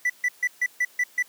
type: tone bursts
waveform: triangle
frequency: 1975.5 Hz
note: B6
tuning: in tune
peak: -18 dBFS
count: 7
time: 0.05-1.226 s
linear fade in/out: 5 ms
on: 48 ms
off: 140 ms
effects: white hiss -54 dBFS RMS until 1.28 s + high-pass 200 Hz 12 dB/octave